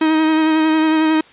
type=tone with vibrato; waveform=45% pulse; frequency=315 Hz; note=D#4; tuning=21 cents sharp; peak=-12 dBFS; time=0.01-1.21 s; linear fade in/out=5 ms; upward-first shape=sine; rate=11 Hz; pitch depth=20 cents each way; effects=white hiss -45 dBFS RMS until 1.32 s + resampled to 8000 Hz